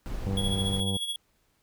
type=noise; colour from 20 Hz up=brown; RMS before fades=-34 dBFS; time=0.06-0.8 s; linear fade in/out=0 ms
type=harmonic tone; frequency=97.6 Hz; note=G2; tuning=7 cents flat; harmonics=1 / 2 / 3 / 4 / 5 / 6 / 7 / 8 / 9 / 10; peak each=-30 / -31 / -45 / -43 / -39 / -51 / -52 / -47 / -54 / -55 dBFS; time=0.26-0.97 s; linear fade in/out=5 ms
type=tone with tremolo; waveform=square; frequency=3343 Hz; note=G#7; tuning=11 cents sharp; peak=-28 dBFS; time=0.37-1.16 s; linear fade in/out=2 ms; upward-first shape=sine; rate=14 Hz; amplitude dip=60%
effects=pink hiss -70 dBFS RMS until 1.62 s